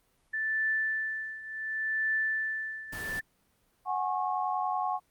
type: tone with tremolo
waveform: sine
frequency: 1760 Hz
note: A6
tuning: in tune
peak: -25 dBFS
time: 0.33-3.21 s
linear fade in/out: 10 ms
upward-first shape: triangle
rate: 0.69 Hz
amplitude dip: 85%
type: noise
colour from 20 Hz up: pink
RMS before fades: -41 dBFS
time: 2.92-3.2 s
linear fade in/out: 10 ms
type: chord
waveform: sine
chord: F# suspended second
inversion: none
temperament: equal with one note detuned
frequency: 740 / 830.6 / 1090.9 Hz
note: F#5 / G#5 / C#6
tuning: 0 / 0 / -28 cents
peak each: -31 / -33 / -33 dBFS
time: 3.85-5 s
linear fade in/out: 50 ms
effects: pink hiss -70 dBFS RMS until 5.1 s + Opus 32 kbps